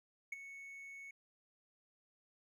triangle tone with ADSR envelope, 2212 Hz, C#7, 4 cents flat, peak -35 dBFS, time 0.32-1.11 s, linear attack 6 ms, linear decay 18 ms, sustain -12 dB, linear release 5 ms, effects none

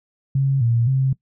sine tone with pitch steps, 136.2 / 116.9 / 133 Hz, C#3 / A#2 / C3, -30 / +5 / +29 cents, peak -15 dBFS, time 0.35-1.13 s, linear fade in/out 5 ms, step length 260 ms, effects noise-tail reverb RT60 0.1 s tail -20 dB re dry

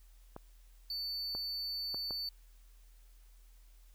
clicks, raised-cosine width 1 ms, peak -30 dBFS, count 4, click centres 0.364 / 1.35 / 1.945 / 2.108 s
triangle tone, 4500 Hz, C#8, 25 cents sharp, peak -35 dBFS, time 0.9-2.29 s, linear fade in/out 2 ms
effects added 41 Hz sine -56 dBFS peak until 3.94 s + white hiss -70 dBFS RMS until 3.94 s

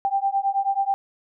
sine beating tone pair, 784 / 793.3 Hz, G5 / G5, 0 / +20 cents, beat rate 9.3 Hz, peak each -23 dBFS, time 0.05-0.94 s, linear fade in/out 0 ms, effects none

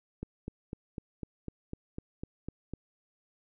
click train, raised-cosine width 3 ms, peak -24 dBFS, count 11, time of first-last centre 0.23-2.736 s, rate 3.99 Hz, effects none

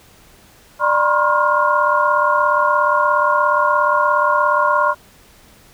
sine tone cluster, 595 / 962 / 1048 / 1085 / 1413 Hz, D5 / B5 / C6 / C#6 / F6, +22 / -46 / +2 / -37 / +20 cents, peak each -19 dBFS, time 0.79-4.95 s, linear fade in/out 50 ms, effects pink hiss -48 dBFS RMS until 5.73 s

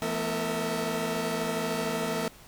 sawtooth tone cluster, 168 / 220.3 / 247.4 / 453.8 / 648 Hz, E3 / A3 / B3 / A#4 / E5, +33 / +2 / +3 / -47 / -30 cents, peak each -32 / -32 / -32 / -29 / -30 dBFS, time 0.02-2.28 s, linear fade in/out 0 ms, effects pink hiss -52 dBFS RMS until 2.47 s

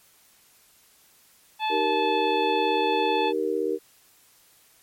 harmonic tone, 868 Hz, A5, 24 cents flat, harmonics 1 / 2 / 3 / 4 / 5, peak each -24 / -39 / -31 / -33 / -43 dBFS, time 1.59-3.33 s, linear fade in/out 50 ms
sine chord, Eb major, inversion none, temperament just, 311.1 / 388.9 / 466.7 Hz, Eb4 / G4 / Bb4, 0 / -14 / +2 cents, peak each -30 / -27 / -26 dBFS, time 1.69-3.79 s, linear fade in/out 50 ms
effects white hiss -58 dBFS RMS until 4.82 s + MP3 64 kbps

